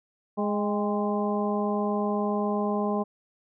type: harmonic tone with a mistuned harmonic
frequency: 207.7 Hz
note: G#3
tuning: in tune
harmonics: 1 / 2 / 3 / 4 / 5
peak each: -27 / -30 / -32 / -33 / -34 dBFS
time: 0.37-3.04 s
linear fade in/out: 20 ms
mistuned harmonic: 4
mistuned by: -46 cents
effects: none